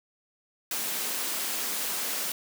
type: high-pass noise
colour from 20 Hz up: white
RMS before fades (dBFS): -31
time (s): 0.71-2.32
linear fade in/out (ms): 2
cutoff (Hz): 180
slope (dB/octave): 48
effects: none